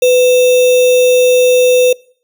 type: tone with sample-and-hold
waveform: sine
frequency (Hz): 500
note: B4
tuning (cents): +21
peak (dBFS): -5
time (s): 0.02-1.93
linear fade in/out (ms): 5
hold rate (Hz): 3150
effects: noise-tail reverb RT60 0.5 s tail -24 dB re dry